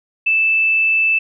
sine tone, 2637 Hz, E7, in tune, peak -12 dBFS, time 0.26-1.19 s, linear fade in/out 10 ms, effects none

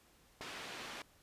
click, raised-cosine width 1 ms, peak -32 dBFS, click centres 0.41 s
white band-pass noise, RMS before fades -47 dBFS, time 0.41-1.02 s, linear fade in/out 2 ms, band 150 to 3200 Hz, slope 12 dB/octave
effects pink hiss -67 dBFS RMS until 1.22 s + resampled to 32000 Hz

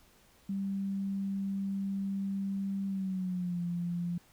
sine tone with pitch glide, 196 to 173.61 Hz, G3 to F3, 0 to -10 cents, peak -31 dBFS, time 0.49-4.18 s, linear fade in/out 5 ms, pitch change -210 cents, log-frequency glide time 2.87-3.61 s, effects pink hiss -63 dBFS RMS until 4.32 s

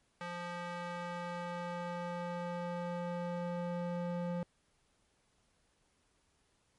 square tone with band-pass filter sweep, 174.61 Hz, F3, in tune, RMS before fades -39 dBFS, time 0.21-4.43 s, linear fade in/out 0 ms, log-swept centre 1400 to 410 Hz, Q 0.81, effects pink hiss -74 dBFS RMS until 6.78 s + MP3 48 kbps

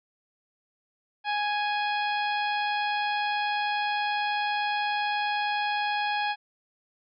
harmonic tone with a mistuned harmonic, 830.6 Hz, G#5, in tune, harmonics 1 / 2 / 3 / 4 / 5 / 6, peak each -27 / -32 / -34 / -37 / -41 / -45 dBFS, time 1.24-6.36 s, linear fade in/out 50 ms, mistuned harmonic 5, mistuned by +23 cents, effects none

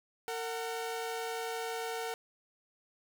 sawtooth tone pair together, 456 / 742.9 Hz, A#4 / F#5, -38 / +7 cents, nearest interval minor sixth, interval 845 cents, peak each -33 / -36 dBFS, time 0.28-2.14 s, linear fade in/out 0 ms, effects none

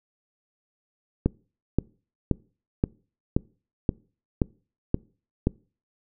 click train, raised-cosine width 3 ms, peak -7 dBFS, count 9, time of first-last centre 1.26-5.471 s, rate 1.9 Hz, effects noise-tail reverb RT60 0.4 s tail -25 dB re dry

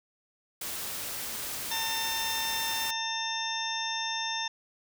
white noise, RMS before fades -36 dBFS, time 0.61-2.91 s, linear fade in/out 5 ms
harmonic tone, 900 Hz, A5, 39 cents sharp, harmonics 1 / 2 / 3 / 4 / 6 / 7, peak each -36 / -38 / -40 / -34 / -37 / -42 dBFS, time 1.71-4.48 s, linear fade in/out 5 ms
effects none

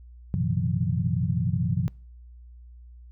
sine tone cluster, 93.1 / 118.2 / 130.6 / 160.7 / 177.3 Hz, F#2 / A#2 / C3 / E3 / F3, +11 / +24 / -3 / -44 / +26 cents, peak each -29 dBFS, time 0.34-1.88 s, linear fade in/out 0 ms, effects noise-tail reverb RT60 0.5 s tail -26 dB re dry + added 60 Hz sine -44 dBFS peak until 3.11 s

